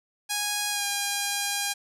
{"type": "tone with pitch glide", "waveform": "5% pulse", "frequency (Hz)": [826, 809.5], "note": ["G#5", "G#5"], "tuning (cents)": [-10, -45], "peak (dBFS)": -14, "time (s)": [0.29, 1.74], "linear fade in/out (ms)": 20, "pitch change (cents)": -35, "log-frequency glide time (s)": [0.7, 0.85], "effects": []}